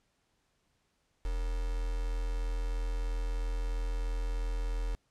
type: tone with quantisation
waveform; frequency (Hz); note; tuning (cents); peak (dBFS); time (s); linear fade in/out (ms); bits
sine; 41.52; E1; +13; -30; 1.25-4.95; 0; 7
effects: pink hiss -75 dBFS RMS until 5.1 s + low-pass 9000 Hz 12 dB/octave